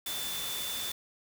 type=tone in noise; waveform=sine; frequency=3520 Hz; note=A7; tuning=in tune; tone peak=-37 dBFS; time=0.06-0.92 s; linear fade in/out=5 ms; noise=white; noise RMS=-37 dBFS; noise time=0.06-0.92 s; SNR=-3 dB; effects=none